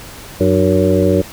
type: harmonic tone with a mistuned harmonic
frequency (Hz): 93.3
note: F#2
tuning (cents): +15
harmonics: 1 / 2 / 3 / 4 / 5 / 6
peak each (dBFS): -17 / -17 / -17 / -17 / -17 / -17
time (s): 0.4-1.22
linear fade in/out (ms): 10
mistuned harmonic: 3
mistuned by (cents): +110
effects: pink hiss -34 dBFS RMS until 1.32 s